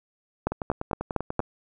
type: two click trains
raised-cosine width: 1 ms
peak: -9 / -15 dBFS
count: 5 / 10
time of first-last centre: 0.47-1.394 / 0.52-1.402 s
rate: 4.33 / 10.2 Hz
effects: none